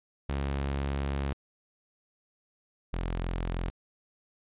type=tone pair in turn; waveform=sawtooth; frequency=69.3 / 43.12 Hz; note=C#2 / F1; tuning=0 / -21 cents; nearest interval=minor sixth; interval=821 cents; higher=first; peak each=-25 / -26 dBFS; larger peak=first; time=0.29-1.33 / 2.93-3.7 s; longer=first; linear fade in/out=0 ms; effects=resampled to 8000 Hz